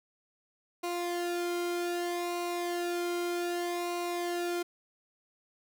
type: tone with flanger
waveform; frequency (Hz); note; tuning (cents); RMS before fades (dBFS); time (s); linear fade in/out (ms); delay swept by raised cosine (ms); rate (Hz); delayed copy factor
sawtooth; 349.2; F4; 0; -33; 0.83-4.63; 10; 0.6 to 1.12; 0.64; -0.7
effects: none